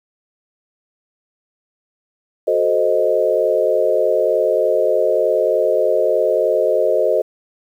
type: chord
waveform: sine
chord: F# diminished seventh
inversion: none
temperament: equal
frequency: 370 / 440 / 523.3 / 622.3 Hz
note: F#4 / A4 / C5 / Eb5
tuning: 0 / 0 / 0 / 0 cents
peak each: -22 / -19 / -18 / -17 dBFS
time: 2.47-7.22 s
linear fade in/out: 10 ms
effects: 8-bit